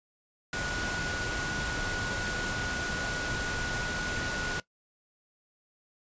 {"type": "tone in noise", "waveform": "sine", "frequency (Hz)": 1458, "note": "F#6", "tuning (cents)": -26, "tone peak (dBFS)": -34, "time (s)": [0.53, 4.6], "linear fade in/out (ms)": 2, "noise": "pink", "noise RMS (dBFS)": -34, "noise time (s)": [0.53, 4.6], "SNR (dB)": -3, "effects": ["noise-tail reverb RT60 0.1 s tail -19 dB re dry", "resampled to 16000 Hz"]}